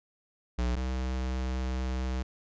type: tone pair in turn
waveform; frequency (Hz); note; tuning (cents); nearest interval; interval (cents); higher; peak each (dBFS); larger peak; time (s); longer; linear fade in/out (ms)
square; 60.8 / 63.97; B1 / C2; -26 / -38; minor second; 88; second; -27 / -30; first; 0.58-0.76 / 0.76-2.23; second; 10
effects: resampled to 16000 Hz